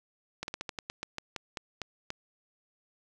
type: slowing click train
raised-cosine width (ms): 0.2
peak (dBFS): -18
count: 13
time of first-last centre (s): 0.43-2.104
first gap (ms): 51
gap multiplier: 1.17
effects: none